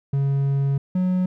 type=tone pair in turn; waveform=triangle; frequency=138.59 / 183.35 Hz; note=C#3 / F#3; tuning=0 / -15 cents; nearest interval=perfect fourth; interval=485 cents; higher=second; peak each=-16 dBFS; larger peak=neither; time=0.13-0.78 / 0.95-1.26 s; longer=first; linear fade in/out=5 ms; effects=none